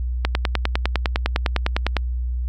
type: click train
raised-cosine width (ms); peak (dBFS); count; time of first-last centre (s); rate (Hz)
0.3; -3; 18; 0.25-1.967; 9.9
effects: added 61 Hz sine -21 dBFS peak until 2.48 s